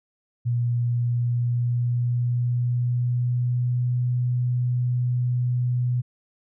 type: tone with pitch glide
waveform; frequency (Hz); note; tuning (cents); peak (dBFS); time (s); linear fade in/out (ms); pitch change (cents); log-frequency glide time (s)
sine; 120 to 123.52; B2 to B2; -49 to +1; -20; 0.45-6.02; 20; +50; 0.82-4.02
effects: none